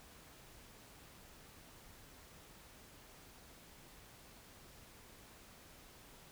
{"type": "silence", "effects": ["pink hiss -59 dBFS RMS until 6.31 s"]}